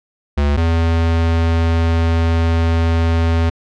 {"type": "tone pair in turn", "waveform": "square", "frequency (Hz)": [72.1, 82.8], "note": ["D2", "E2"], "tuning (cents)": [-31, 8], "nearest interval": "major second", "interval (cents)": 239, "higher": "second", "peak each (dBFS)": [-13, -13], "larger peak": "neither", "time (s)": [[0.37, 0.57], [0.57, 3.5]], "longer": "second", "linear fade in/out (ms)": 10, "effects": ["low-pass 4000 Hz 12 dB/octave"]}